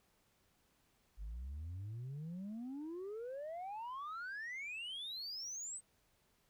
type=exponential sweep; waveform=sine; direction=up; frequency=47.89 to 8372 Hz; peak=-40 dBFS; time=1.17-5.81 s; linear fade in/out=50 ms; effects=tanh soft clip ceiling -41 dBFS + pink hiss -75 dBFS RMS until 6.49 s